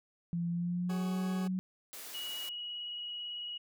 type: tone with pitch glide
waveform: sine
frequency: 171.1 to 185.51 Hz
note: F3 to F#3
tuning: -35 to +5 cents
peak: -31 dBFS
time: 0.33-1.59 s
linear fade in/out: 0 ms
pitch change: +140 cents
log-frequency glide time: 0.5-1.18 s
type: chord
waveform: 20% pulse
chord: F# suspended second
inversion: none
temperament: equal with one note detuned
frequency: 375.2 / 415.3 / 554.4 Hz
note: F#4 / G#4 / C#5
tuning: +24 / 0 / 0 cents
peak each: -40 / -41 / -44 dBFS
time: 0.89-1.48 s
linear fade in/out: 10 ms
type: high-pass noise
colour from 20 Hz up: white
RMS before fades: -46 dBFS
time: 1.93-2.49 s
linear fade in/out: 0 ms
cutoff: 250 Hz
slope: 12 dB/octave
type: tone with vibrato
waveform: sine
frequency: 2909 Hz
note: F#7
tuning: 30 cents flat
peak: -38 dBFS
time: 2.14-3.58 s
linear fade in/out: 10 ms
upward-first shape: sine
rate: 18 Hz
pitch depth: 12 cents each way
effects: none